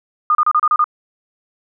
sine tone bursts, 1221 Hz, D#6, 33 cents flat, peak -10 dBFS, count 7, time 0.3-0.842 s, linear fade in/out 2 ms, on 50 ms, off 32 ms, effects none

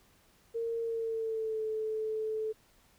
sine tone with pitch glide, 459.9 to 436.1 Hz, A#4 to A4, -23 to -15 cents, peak -31 dBFS, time 0.54-2.53 s, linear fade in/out 20 ms, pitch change -92 cents, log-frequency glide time 0.81-1.64 s, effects pink hiss -65 dBFS RMS until 2.98 s

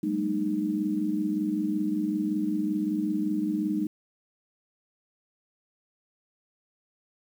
sine tone cluster, 188.1 / 206 / 231.3 / 307.4 Hz, F#3 / G#3 / A#3 / D#4, +29 / -14 / -13 / -21 cents, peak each -35 / -30 / -35 / -27 dBFS, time 0.03-3.87 s, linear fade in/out 5 ms, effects 9-bit

